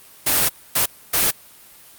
white noise bursts at uneven times, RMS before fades -17 dBFS, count 3, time 0.26-0.49 / 0.75-0.86 / 1.13-1.31 s, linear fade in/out 10 ms, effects white hiss -46 dBFS RMS until 1.98 s + Opus 32 kbps

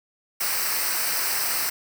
white noise with comb filter, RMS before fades -25 dBFS, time 0.4-1.7 s, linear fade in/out 10 ms, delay 0.29 ms, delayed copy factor -0.7, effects none

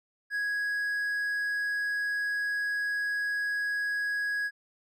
triangle tone, 1661.2 Hz, G#6, in tune, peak -26 dBFS, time 0.3-4.51 s, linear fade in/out 50 ms, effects none

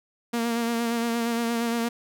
sawtooth tone with vibrato, 233.1 Hz, A#3, in tune, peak -20 dBFS, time 0.33-1.89 s, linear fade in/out 10 ms, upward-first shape sine, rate 8.6 Hz, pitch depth 29 cents each way, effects none

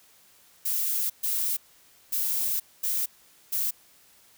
violet noise bursts at uneven times, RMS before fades -27 dBFS, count 5, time 0.65-1.1 / 1.23-1.57 / 2.12-2.6 / 2.83-3.06 / 3.52-3.71 s, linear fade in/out 10 ms, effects white hiss -58 dBFS RMS until 4.37 s

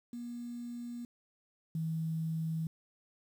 sine tone pair in turn, 239.4 / 161.17 Hz, A#3 / E3, +46 / -39 cents, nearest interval perfect fifth, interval 685 cents, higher first, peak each -39 / -32 dBFS, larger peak second, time 0.13-1.05 / 1.75-2.67 s, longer neither, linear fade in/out 2 ms, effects 10-bit

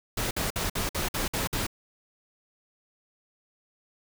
pink noise bursts, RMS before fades -29 dBFS, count 8, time 0.17-1.668 s, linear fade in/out 5 ms, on 140 ms, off 54 ms, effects none

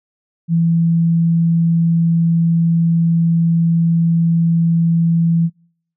sine tone, 166.8 Hz, E3, 21 cents sharp, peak -11 dBFS, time 0.48-5.5 s, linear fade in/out 50 ms, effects noise-tail reverb RT60 0.6 s tail -26 dB re dry

